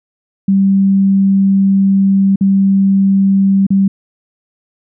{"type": "tone with dropouts", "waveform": "sine", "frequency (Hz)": 195, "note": "G3", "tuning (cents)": -9, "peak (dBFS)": -7, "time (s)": [0.48, 3.88], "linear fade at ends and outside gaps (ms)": 5, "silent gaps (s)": [[2.359, 2.409], [3.667, 3.704]], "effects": []}